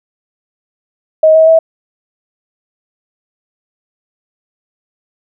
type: tone with pitch steps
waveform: sine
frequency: 630 / 639.5 / 649.2 Hz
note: D#5 / D#5 / E5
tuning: +21 / +47 / -27 cents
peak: -3 dBFS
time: 1.23-1.59 s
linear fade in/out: 5 ms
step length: 120 ms
effects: none